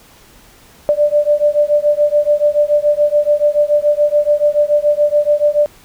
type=beating tone pair; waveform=sine; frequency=587.3 / 594.3 Hz; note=D5 / D5; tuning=0 / +20 cents; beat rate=7 Hz; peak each=-13 dBFS; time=0.89-5.66 s; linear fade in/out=0 ms; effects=pink hiss -45 dBFS RMS until 5.84 s